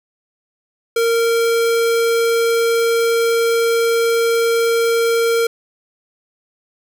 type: tone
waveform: square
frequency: 461.9 Hz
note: A#4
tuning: 16 cents flat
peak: -14 dBFS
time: 0.96-5.47 s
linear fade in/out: 5 ms
effects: none